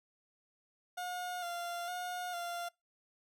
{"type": "tone with vibrato", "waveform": "30% pulse", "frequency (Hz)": 706, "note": "F5", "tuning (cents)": 19, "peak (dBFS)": -35, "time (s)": [0.97, 2.69], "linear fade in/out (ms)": 10, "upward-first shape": "square", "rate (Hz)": 1.1, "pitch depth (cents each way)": 31, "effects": ["noise-tail reverb RT60 0.2 s tail -24 dB re dry"]}